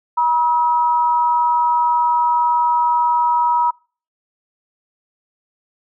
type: tone pair together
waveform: sine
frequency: 961 / 1282.8 Hz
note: B5 / E6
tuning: -48 / -48 cents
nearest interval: perfect fourth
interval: 500 cents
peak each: -13 / -23 dBFS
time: 0.17-3.71 s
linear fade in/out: 10 ms
effects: noise-tail reverb RT60 0.4 s tail -26 dB re dry